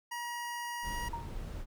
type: tone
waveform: 25% pulse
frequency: 955 Hz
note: A#5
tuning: 42 cents sharp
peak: -33 dBFS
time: 0.11-1.09 s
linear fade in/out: 10 ms
type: noise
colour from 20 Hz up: brown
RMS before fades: -40 dBFS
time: 0.82-1.66 s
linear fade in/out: 50 ms
type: tone with exponential decay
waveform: sine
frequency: 932.3 Hz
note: A#5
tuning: in tune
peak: -33 dBFS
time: 1.13-1.38 s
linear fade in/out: 5 ms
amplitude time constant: 54 ms
effects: none